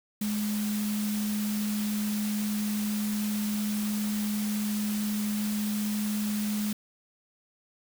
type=tone in noise; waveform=sine; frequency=210 Hz; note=G#3; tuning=19 cents sharp; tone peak=-27 dBFS; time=0.21-6.73 s; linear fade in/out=5 ms; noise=white; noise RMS=-38 dBFS; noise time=0.21-6.73 s; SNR=+8 dB; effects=none